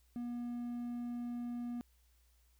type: tone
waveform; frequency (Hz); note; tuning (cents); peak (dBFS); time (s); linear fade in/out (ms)
triangle; 240.5; B3; -46; -36; 0.16-1.81; 0
effects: added 60 Hz sine -67 dBFS peak until 2.59 s + white hiss -75 dBFS RMS until 2.59 s